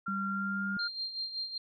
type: tone with pitch glide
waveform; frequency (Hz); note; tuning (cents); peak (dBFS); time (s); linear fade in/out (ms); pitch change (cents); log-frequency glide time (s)
sine; 1378 to 1413.5; F6 to F6; -24 to +20; -33; 0.06-0.88; 10; +44; 0.28-0.76
type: tone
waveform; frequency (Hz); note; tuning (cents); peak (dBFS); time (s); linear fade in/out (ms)
sine; 196; G3; 0; -34; 0.08-0.77; 2
type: tone with tremolo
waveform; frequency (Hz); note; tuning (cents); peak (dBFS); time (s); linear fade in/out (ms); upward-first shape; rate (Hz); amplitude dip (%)
sine; 4186; C8; 0; -32; 0.79-1.58; 5; sine; 5.3; 65
effects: none